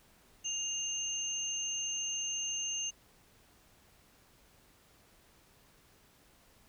sine tone pair together, 2814 / 6317 Hz, F7 / G8, +12 / +12 cents, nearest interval octave + major second, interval 1400 cents, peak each -38 / -35 dBFS, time 0.44-2.91 s, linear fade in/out 20 ms, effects pink hiss -64 dBFS RMS until 6.68 s

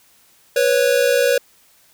square tone pair together, 490.9 / 551 Hz, B4 / C#5, -10 / -11 cents, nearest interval major second, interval 199 cents, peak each -17 dBFS, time 0.56-1.38 s, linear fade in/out 5 ms, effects white hiss -54 dBFS RMS until 1.93 s

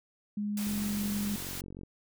sine tone with pitch glide, 207 to 204.4 Hz, G#3 to G#3, -5 to -27 cents, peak -30 dBFS, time 0.37-1.36 s, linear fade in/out 5 ms, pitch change -22 cents, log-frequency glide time 0.83-1.12 s
white noise, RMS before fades -40 dBFS, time 0.57-1.61 s, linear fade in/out 2 ms
click train, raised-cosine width 3 ms, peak -31 dBFS, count 55, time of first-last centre 0.67-1.834 s, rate 46.4 Hz
effects none

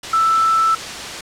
sine tone in noise, 1323 Hz, E6, 6 cents sharp, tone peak -12 dBFS, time 0.13-0.75 s, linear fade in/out 5 ms, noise white, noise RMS -27 dBFS, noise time 0.03-1.21 s, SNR +12 dB, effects low-pass 6000 Hz 12 dB/octave

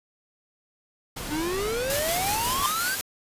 pink noise, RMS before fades -34 dBFS, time 1.16-2.64 s, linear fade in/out 10 ms
square exponential sweep, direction up, 292.1 to 1616 Hz, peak -27 dBFS, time 1.3-2.96 s, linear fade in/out 20 ms
white noise with tremolo, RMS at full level -28 dBFS, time 1.9-3.01 s, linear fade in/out 0 ms, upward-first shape square, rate 5.5 Hz, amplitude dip 25%
square tone with exponential growth, 1046.5 Hz, C6, in tune, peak -20 dBFS, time 2.54-2.66 s, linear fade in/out 1 ms, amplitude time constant 24 ms
effects resampled to 32000 Hz

